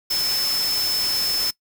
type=tone in noise; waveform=sine; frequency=5260 Hz; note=E8; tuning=5 cents flat; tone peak=-20 dBFS; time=0.1-1.51 s; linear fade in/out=10 ms; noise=white; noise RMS=-28 dBFS; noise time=0.1-1.51 s; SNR=+5 dB; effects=noise-tail reverb RT60 0.1 s tail -22 dB re dry